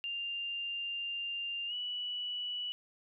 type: tone with pitch glide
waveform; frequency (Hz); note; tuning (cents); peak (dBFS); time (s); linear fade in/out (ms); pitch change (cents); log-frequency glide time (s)
sine; 2794 to 2950; F7 to F#7; 0 to -6; -35; 0.04-2.72; 0; +94; 1.67-1.74
effects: none